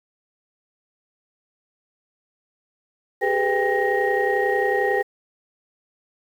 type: tone cluster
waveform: sine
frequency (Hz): 391.7 / 422.8 / 498.9 / 796 / 1875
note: G4 / G#4 / B4 / G5 / A#6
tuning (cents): -1 / +31 / +17 / +26 / +10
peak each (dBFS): -24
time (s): 3.21-5.03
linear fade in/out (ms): 20
effects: tanh soft clip ceiling -10 dBFS + 8-bit